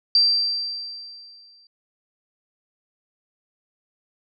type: tone with exponential decay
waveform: sine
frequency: 4699 Hz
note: D8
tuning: in tune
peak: -12 dBFS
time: 0.15-1.67 s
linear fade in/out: 2 ms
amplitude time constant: 330 ms
effects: none